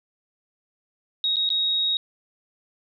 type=tone with dropouts; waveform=sine; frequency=3775 Hz; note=A#7; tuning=21 cents sharp; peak=-20 dBFS; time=1.24-1.97 s; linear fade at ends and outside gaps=1 ms; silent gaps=1.359-1.367 / 1.491-1.502 s; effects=none